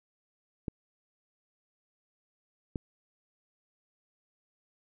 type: clicks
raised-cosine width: 3 ms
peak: -20 dBFS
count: 2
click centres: 0.682 / 2.758 s
effects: none